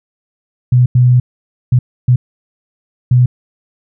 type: tone bursts at uneven times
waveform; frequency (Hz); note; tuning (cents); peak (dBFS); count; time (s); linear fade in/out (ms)
sine; 124.5; B2; +14; -5; 5; 0.72-0.86 / 0.95-1.2 / 1.72-1.79 / 2.08-2.16 / 3.11-3.26; 5
effects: none